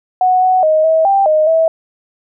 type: tone with pitch steps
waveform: sine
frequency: 738 / 743 / 625 / 642 / 787 / 619 / 649 Hz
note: F#5 / F#5 / D#5 / E5 / G5 / D#5 / E5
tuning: -5 / +7 / +8 / -46 / +7 / -9 / -27 cents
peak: -8 dBFS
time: 0.21-1.68 s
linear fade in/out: 2 ms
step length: 210 ms
effects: none